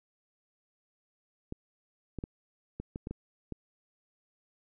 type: clicks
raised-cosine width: 3 ms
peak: -24 dBFS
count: 8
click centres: 1.524 / 2.187 / 2.239 / 2.8 / 2.959 / 3.071 / 3.11 / 3.523 s
effects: none